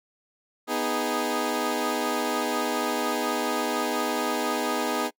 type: chord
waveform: 15% pulse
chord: G# minor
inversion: first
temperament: equal with one note detuned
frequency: 246.9 / 311.1 / 413.4 Hz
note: B3 / D#4 / G#4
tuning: 0 / 0 / -8 cents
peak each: -23 dBFS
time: 0.67-5.11 s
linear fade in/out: 50 ms
effects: noise-tail reverb RT60 0.1 s tail -26 dB re dry